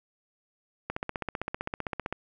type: click train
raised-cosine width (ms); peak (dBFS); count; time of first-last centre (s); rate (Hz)
0.5; -16; 20; 0.9-2.126; 15.5
effects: none